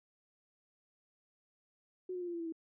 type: tone with pitch steps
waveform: sine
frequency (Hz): 367.4 / 360 / 352.8 / 345.8 / 338.9 / 332.1 / 325.4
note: F#4 / F#4 / F4 / F4 / E4 / E4 / E4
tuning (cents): -12 / -47 / +18 / -17 / +48 / +13 / -22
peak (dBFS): -37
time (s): 2.09-2.524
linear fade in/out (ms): 5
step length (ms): 62
effects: none